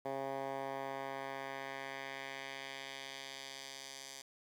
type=tone with band-pass filter sweep; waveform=10% pulse; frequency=135.8 Hz; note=C#3; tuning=35 cents flat; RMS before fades=-44 dBFS; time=0.05-4.22 s; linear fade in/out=5 ms; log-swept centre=660 to 6200 Hz; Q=1.1; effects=10-bit